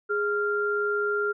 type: tone pair together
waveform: sine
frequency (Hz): 413.5 / 1390.8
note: G#4 / F6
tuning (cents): -8 / -8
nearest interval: octave + major sixth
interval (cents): 2100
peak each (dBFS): -26 / -26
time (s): 0.09-1.33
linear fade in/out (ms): 20
effects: none